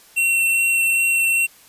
square tone with vibrato, 2717 Hz, F7, 48 cents flat, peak -16 dBFS, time 0.16-1.47 s, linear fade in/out 20 ms, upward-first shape sine, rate 2.5 Hz, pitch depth 8 cents each way, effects white hiss -49 dBFS RMS until 1.68 s + resampled to 32000 Hz

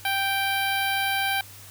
10% pulse tone with notch filter, 784 Hz, G5, in tune, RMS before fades -25 dBFS, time 0.05-1.41 s, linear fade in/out 2 ms, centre 6300 Hz, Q 0.7, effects added 99 Hz sine -48 dBFS peak until 1.7 s + white hiss -46 dBFS RMS until 1.7 s

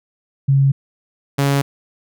sine / sawtooth tone pair in turn, 137.2 / 139.92 Hz, C#3 / C#3, -17 / +17 cents, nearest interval unison, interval 34 cents, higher second, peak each -10 dBFS, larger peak neither, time 0.48-0.72 / 1.38-1.62 s, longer neither, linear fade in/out 10 ms, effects none

